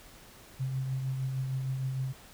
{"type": "tone with tremolo", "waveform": "sine", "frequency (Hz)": 132, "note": "C3", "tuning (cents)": 16, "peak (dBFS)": -28, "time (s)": [0.59, 2.13], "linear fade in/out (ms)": 20, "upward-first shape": "triangle", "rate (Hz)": 6.5, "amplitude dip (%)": 40, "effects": ["pink hiss -53 dBFS RMS until 2.33 s"]}